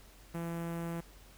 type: tone with notch filter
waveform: sawtooth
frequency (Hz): 168.3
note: E3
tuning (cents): +36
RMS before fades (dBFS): -38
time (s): 0.34-1.01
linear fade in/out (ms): 10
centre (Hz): 4400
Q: 0.51
effects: added 47 Hz sine -56 dBFS peak until 1.37 s + pink hiss -59 dBFS RMS until 1.37 s